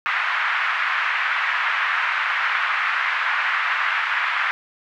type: band-pass noise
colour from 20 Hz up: white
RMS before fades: -22 dBFS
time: 0.06-4.51 s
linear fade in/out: 0 ms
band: 1100 to 2100 Hz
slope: 24 dB/octave
effects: none